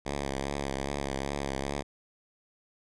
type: tone with vibrato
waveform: 5% pulse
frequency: 69.3 Hz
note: C#2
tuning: in tune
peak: -20 dBFS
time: 0.05-1.83 s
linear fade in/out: 20 ms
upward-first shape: triangle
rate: 2.5 Hz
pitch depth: 58 cents each way
effects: resampled to 22050 Hz